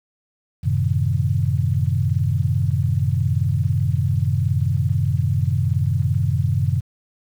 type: chord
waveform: sine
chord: F# diminished seventh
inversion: none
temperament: equal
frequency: 92.5 / 110 / 130.81 / 155.56 Hz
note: F#2 / A2 / C3 / Eb3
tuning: 0 / 0 / 0 / 0 cents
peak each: -21 / -23 / -21 / -25 dBFS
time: 0.63-6.81 s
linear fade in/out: 20 ms
effects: 8-bit